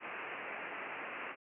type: low-pass noise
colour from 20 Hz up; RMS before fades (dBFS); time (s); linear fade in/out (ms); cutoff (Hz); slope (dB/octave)
white; -43; 0-1.36; 50; 2700; 96
effects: high-pass 300 Hz 12 dB/octave